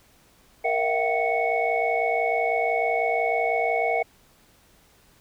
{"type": "tone cluster", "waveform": "sine", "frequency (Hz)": [467.4, 647, 697, 763, 2213], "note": ["A#4", "E5", "F5", "G5", "C#7"], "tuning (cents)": [5, -32, -4, -47, -3], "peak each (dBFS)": -27, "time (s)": [0.64, 4.03], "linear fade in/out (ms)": 10, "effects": ["tanh soft clip ceiling -10 dBFS", "pink hiss -58 dBFS RMS until 5.2 s"]}